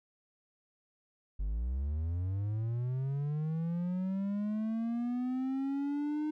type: linear sweep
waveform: triangle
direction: up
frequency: 46.59 to 307.1 Hz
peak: -29 dBFS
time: 1.39-6.31 s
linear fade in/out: 10 ms
effects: none